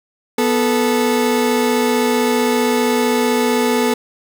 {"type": "tone pair together", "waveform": "30% pulse", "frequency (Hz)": [245.8, 436.1], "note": ["B3", "A4"], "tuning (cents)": [-8, -15], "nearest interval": "minor seventh", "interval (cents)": 993, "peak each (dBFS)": -14, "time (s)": [0.38, 3.94], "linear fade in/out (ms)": 5, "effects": []}